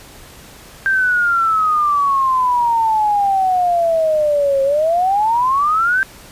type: exponential two-way sweep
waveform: sine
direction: down then up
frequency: 1584 to 538 to 1584 Hz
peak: -12 dBFS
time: 0.86-6.03 s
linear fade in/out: 0 ms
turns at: 4.63 s
effects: pink hiss -40 dBFS RMS until 6.31 s + resampled to 32000 Hz